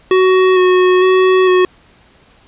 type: tone with vibrato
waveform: square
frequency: 370 Hz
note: F#4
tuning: in tune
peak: -8 dBFS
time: 0.11-1.65 s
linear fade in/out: 2 ms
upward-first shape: square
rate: 1.1 Hz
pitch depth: 15 cents each way
effects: pink hiss -48 dBFS RMS until 2.47 s + resampled to 8000 Hz

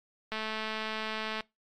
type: click train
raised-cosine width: 0.3 ms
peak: -19 dBFS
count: 238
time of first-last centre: 0.32-1.407 s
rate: 218 Hz
effects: noise-tail reverb RT60 0.2 s tail -22 dB re dry + MP3 96 kbps

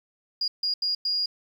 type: tone bursts at uneven times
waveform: sine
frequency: 4855 Hz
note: D#8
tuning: 43 cents flat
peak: -23 dBFS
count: 4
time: 0.41-0.48 / 0.63-0.74 / 0.82-0.95 / 1.05-1.26 s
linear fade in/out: 5 ms
effects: 9-bit

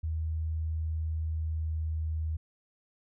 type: tone with pitch glide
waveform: sine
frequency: 79.6 to 79.1 Hz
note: D#2 to D#2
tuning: +40 to +29 cents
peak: -29 dBFS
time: 0.03-2.37 s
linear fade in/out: 10 ms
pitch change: -11 cents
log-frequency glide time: 0.86-2.09 s
effects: none

